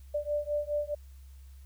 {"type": "beating tone pair", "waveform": "sine", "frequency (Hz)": [587.3, 592.1], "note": ["D5", "D5"], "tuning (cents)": [0, 14], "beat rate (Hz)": 4.8, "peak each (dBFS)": [-32, -32], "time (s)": [0.14, 0.95], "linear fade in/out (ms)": 10, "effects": ["added 67 Hz sine -47 dBFS peak until 1.65 s", "white hiss -66 dBFS RMS until 1.65 s"]}